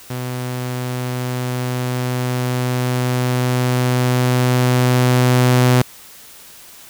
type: tone with level ramp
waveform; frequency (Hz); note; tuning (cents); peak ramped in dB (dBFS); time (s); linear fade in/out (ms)
sawtooth; 125.4; B2; +27; -19 to -6; 0.1-5.82; 5
effects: white hiss -41 dBFS RMS until 6.89 s